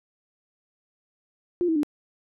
sine tone with pitch steps, 351.8 / 322.6 / 295.8 Hz, F4 / E4 / D4, +13 / -37 / +13 cents, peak -20 dBFS, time 1.61-1.832 s, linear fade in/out 0 ms, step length 74 ms, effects none

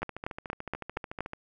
two click trains, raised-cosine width 0.5 ms, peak -16 / -22 dBFS, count 6 / 19, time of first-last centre 0.03-1.206 / 0.02-1.334 s, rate 4.25 / 13.7 Hz, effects none

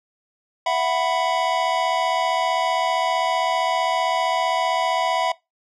square chord, E suspended second, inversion none, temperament equal with one note detuned, 664.6 / 740 / 987.8 Hz, E5 / F#5 / B5, +14 / 0 / 0 cents, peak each -24 dBFS, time 0.66-5.32 s, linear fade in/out 5 ms, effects noise-tail reverb RT60 0.2 s tail -21 dB re dry + low-pass 5000 Hz 12 dB/octave

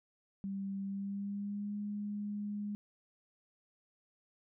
sine tone with pitch glide, 196 to 206.3 Hz, G3 to G#3, 0 to -11 cents, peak -36 dBFS, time 0.44-2.75 s, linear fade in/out 0 ms, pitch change +89 cents, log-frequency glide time 0.84-1.77 s, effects none

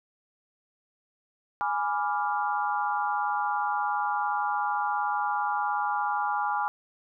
sine chord, G# diminished seventh, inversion none, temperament equal, 830.6 / 987.8 / 1174.7 / 1396.9 Hz, G#5 / B5 / D6 / F6, 0 / 0 / 0 / 0 cents, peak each -28 / -32 / -32 / -33 dBFS, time 1.61-6.68 s, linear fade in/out 0 ms, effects none

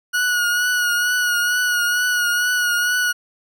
40% pulse tone with vibrato, 1456 Hz, F#6, 28 cents flat, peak -16 dBFS, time 0.13-3.13 s, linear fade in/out 20 ms, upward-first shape triangle, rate 2.2 Hz, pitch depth 35 cents each way, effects none

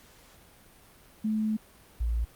sine tone pair in turn, 216.6 / 57.37 Hz, A3 / A#1, -27 / -27 cents, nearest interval octave + major seventh, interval 2300 cents, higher first, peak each -25 dBFS, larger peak neither, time 1.24-1.57 / 2-2.25 s, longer first, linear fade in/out 10 ms, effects pink hiss -56 dBFS RMS until 2.35 s + Opus 48 kbps

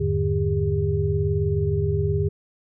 sine tone cluster, 83.1 / 102.1 / 149.3 / 402.9 Hz, E2 / G#2 / D3 / G4, +15 / -29 / +29 / +48 cents, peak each -25 dBFS, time 0-2.29 s, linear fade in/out 10 ms, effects none

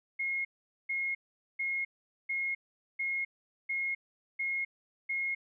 sine tone bursts, 2155 Hz, C#7, 49 cents flat, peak -30 dBFS, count 8, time 0.19-5.35 s, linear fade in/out 10 ms, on 260 ms, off 440 ms, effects none

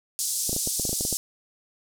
white band-pass noise, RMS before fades -28 dBFS, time 0.19-1.17 s, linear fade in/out 0 ms, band 5000 to 11000 Hz, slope 24 dB/octave
clicks, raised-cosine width 2 ms, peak -18 dBFS, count 11, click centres 0.494 / 0.53 / 0.564 / 0.674 / 0.797 / 0.852 / 0.893 / 0.93 / 1.009 / 1.051 / 1.127 s
effects none

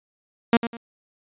sawtooth tone with echo, 233.1 Hz, A#3, in tune, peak -9 dBFS, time 0.53-0.57 s, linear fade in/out 2 ms, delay 100 ms, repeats 2, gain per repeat -11 dB, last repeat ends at 0.77 s, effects resampled to 8000 Hz

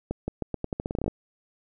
accelerating click train, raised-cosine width 2 ms, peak -15 dBFS, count 15, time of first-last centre 0.11-1.08 s, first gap 170 ms, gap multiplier 0.84, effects none

